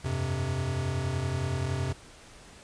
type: chord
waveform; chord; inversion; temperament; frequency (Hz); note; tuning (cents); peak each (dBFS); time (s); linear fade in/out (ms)
square; F suspended second; none; equal; 87.31 / 98 / 130.81; F2 / G2 / C3; 0 / 0 / 0; -34 / -36 / -31; 0.04-1.93; 10
effects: pink hiss -51 dBFS RMS until 2.63 s + resampled to 22050 Hz